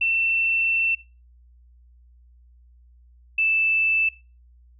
sine tone pair in turn, 2687 / 2641 Hz, E7 / E7, +33 / +3 cents, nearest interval unison, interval 30 cents, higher first, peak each -19 / -18 dBFS, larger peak second, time 0.01-0.95 / 3.38-4.09 s, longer first, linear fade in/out 5 ms, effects noise-tail reverb RT60 0.3 s tail -18 dB re dry + added 60 Hz sine -50 dBFS peak until 4.79 s

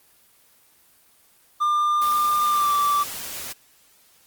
triangle tone with pitch glide, 1199 to 1165.5 Hz, D6 to D6, +36 to -14 cents, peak -16 dBFS, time 1.6-3.04 s, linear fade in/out 20 ms, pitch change -50 cents, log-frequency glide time 2.46-2.74 s
white noise, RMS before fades -33 dBFS, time 2.01-3.53 s, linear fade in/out 10 ms
effects white hiss -57 dBFS RMS until 4.26 s + Opus 24 kbps

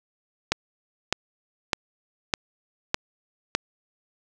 click train, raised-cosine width 0.2 ms, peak -3 dBFS, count 6, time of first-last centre 0.52-3.55 s, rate 1.65 Hz, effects none

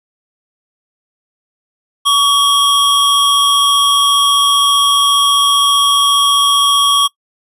square tone pair together, 1133 / 3259 Hz, C#6 / G#7, +37 / -33 cents, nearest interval octave + tritone, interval 1830 cents, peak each -12 dBFS, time 2.05-7.08 s, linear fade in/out 20 ms, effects noise-tail reverb RT60 0.1 s tail -23 dB re dry + resampled to 32000 Hz

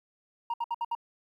sine tone bursts, 937 Hz, A#5, 9 cents sharp, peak -25 dBFS, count 5, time 0.5-0.951 s, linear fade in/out 5 ms, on 39 ms, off 64 ms, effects tanh soft clip ceiling -27 dBFS + 11-bit

